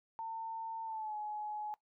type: tone with pitch glide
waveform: sine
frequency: 900 to 844.6 Hz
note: A5 to G#5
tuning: +39 to +29 cents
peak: -38 dBFS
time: 0.19-1.74 s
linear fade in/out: 0 ms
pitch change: -110 cents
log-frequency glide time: 0.85-1.16 s
effects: noise-tail reverb RT60 0.1 s tail -19 dB re dry